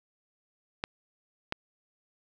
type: clicks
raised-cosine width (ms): 0.3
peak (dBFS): -14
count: 2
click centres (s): 0.839 / 1.524
effects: none